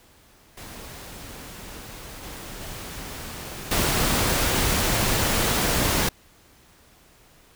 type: noise with level steps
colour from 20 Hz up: pink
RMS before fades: -40 / -38 / -36 / -22 dBFS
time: 0.57-6.09 s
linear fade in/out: 5 ms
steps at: 2.23 / 2.61 / 3.71 s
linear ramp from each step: 5 ms
effects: pink hiss -55 dBFS RMS until 7.55 s